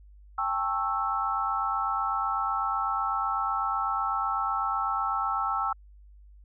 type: chord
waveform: sine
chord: A dominant seventh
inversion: third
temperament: just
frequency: 792 / 880 / 1100 / 1320 Hz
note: G5 / A5 / C#6 / E6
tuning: +18 / 0 / -14 / +2 cents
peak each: -32 / -34 / -33 / -28 dBFS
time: 0.38-5.73 s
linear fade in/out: 5 ms
effects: added 50 Hz sine -49 dBFS peak until 6.44 s